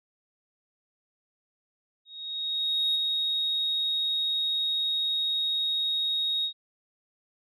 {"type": "tone with ADSR envelope", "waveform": "sine", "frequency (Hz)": 3756, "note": "A#7", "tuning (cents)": 12, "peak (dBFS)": -21, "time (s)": [2.05, 6.53], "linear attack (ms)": 900, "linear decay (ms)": 12, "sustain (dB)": -3, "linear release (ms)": 88, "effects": ["tanh soft clip ceiling -19 dBFS"]}